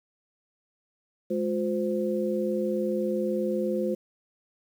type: tone cluster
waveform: sine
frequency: 209.6 / 357.3 / 517 Hz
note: G#3 / F4 / C5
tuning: +16 / +40 / -21 cents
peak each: -29 dBFS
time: 1.3-3.95 s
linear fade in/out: 10 ms
effects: 9-bit